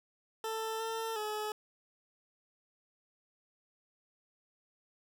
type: tone with pitch steps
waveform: 20% pulse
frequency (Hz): 443.8 / 449.7 / 425.5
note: A4 / A4 / G#4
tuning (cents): +15 / +38 / +42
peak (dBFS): -30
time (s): 0.44-1.52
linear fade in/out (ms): 2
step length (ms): 360
effects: none